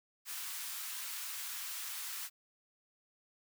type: high-pass noise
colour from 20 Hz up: white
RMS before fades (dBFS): -42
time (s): 0.25-2.3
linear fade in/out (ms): 50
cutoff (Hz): 990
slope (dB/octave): 24
effects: none